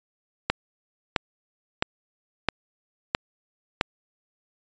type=click train; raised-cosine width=0.3 ms; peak=-4 dBFS; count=6; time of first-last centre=0.5-3.811 s; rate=1.51 Hz; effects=resampled to 16000 Hz